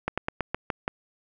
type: slowing click train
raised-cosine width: 0.5 ms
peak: -11 dBFS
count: 7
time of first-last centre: 0.08-0.879 s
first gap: 96 ms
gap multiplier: 1.13
effects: none